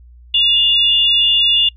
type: tone pair together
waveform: sine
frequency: 2833 / 3464 Hz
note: F7 / A7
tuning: +24 / -28 cents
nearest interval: minor third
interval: 348 cents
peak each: -12 / -14 dBFS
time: 0.34-1.69 s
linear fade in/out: 5 ms
effects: noise-tail reverb RT60 0.1 s tail -24 dB re dry + added 60 Hz sine -39 dBFS peak until 1.76 s